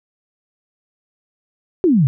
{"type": "exponential sweep", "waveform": "sine", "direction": "down", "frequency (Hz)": [390, 123.1], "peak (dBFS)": -10, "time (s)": [1.84, 2.07], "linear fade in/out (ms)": 0, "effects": []}